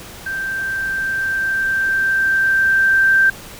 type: tone with level ramp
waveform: sine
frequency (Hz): 1568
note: G6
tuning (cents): 0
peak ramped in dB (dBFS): -21 to -9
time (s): 0.26-3.3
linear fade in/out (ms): 5
effects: pink hiss -36 dBFS RMS until 3.59 s